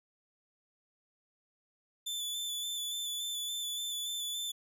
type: tone with vibrato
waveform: sawtooth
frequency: 3500 Hz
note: A7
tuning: 10 cents flat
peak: -32 dBFS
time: 2.06-4.52 s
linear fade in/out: 10 ms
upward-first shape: square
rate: 3.5 Hz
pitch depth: 20 cents each way
effects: none